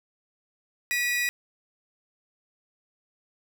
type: tone pair together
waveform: 40% pulse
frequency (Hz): 1942 / 2471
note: B6 / D#7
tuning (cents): -30 / -13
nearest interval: major third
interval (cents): 417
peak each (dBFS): -25 / -28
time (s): 0.91-1.29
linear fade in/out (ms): 0
effects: none

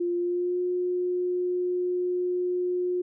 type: tone with pitch glide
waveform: sine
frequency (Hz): 349.2 to 359.4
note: F4 to F4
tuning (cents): 0 to +50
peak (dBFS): -24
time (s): 0-3.02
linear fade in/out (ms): 10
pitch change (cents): +50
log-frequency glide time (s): 0.16-0.61
effects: none

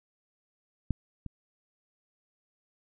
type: clicks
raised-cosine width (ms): 5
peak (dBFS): -15 / -26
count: 2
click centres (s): 0.907 / 1.263
effects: none

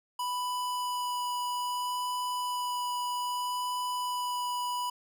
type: tone with vibrato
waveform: square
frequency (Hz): 987.8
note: B5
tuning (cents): 0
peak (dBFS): -31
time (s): 0.19-4.9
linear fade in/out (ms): 5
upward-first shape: sine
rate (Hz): 0.62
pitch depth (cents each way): 8
effects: none

